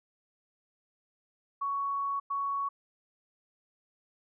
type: tone bursts at uneven times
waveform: sine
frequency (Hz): 1116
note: C#6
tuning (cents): +11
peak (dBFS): -29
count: 2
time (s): 1.61-2.2 / 2.3-2.69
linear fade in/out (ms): 10
effects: none